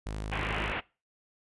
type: tone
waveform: sawtooth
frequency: 52.5 Hz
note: G#1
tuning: 19 cents sharp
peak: -30 dBFS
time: 0.06-0.72 s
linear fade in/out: 5 ms
type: low-pass noise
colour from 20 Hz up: white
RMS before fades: -34 dBFS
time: 0.31-0.81 s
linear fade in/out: 20 ms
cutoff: 2900 Hz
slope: 48 dB/octave
effects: noise-tail reverb RT60 0.3 s tail -22 dB re dry + resampled to 24000 Hz